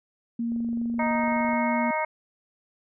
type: tone with pitch glide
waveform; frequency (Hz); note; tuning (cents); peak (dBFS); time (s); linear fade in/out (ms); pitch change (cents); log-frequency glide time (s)
sine; 233.1 to 237.3; A#3 to A#3; 0 to +31; -25; 0.39-1.91; 5; +31; 0.66-1.61
type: click train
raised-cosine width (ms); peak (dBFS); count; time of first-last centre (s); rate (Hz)
2; -33; 25; 0.52-1.533; 23.7
type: harmonic tone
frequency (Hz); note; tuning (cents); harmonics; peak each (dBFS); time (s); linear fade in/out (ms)
311.1; D#4; 0; 2 / 3 / 4 / 5 / 6 / 7; -29 / -27 / -36 / -39 / -39 / -31; 0.99-2.05; 5
effects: none